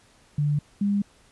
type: tone pair in turn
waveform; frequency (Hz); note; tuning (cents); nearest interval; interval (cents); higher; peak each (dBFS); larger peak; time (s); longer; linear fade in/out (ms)
sine; 146.83 / 202; D3 / G#3; 0 / -48; tritone; 552; second; -20; neither; 0.38-0.59 / 0.81-1.02; neither; 5
effects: pink hiss -58 dBFS RMS until 1.31 s + resampled to 24000 Hz